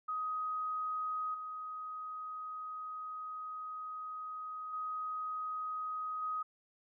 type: tone with level steps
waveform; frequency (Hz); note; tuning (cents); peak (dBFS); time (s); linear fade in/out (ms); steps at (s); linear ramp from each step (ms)
sine; 1256; D#6; +16; -34 / -40 / -36 / -34; 0.08-6.43; 10; 1.34 / 4.73 / 6.22; 5
effects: none